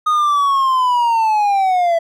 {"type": "linear sweep", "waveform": "triangle", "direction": "down", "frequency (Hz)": [1244.5, 659.3], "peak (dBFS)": -10, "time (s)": [0.06, 1.99], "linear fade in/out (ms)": 10, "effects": []}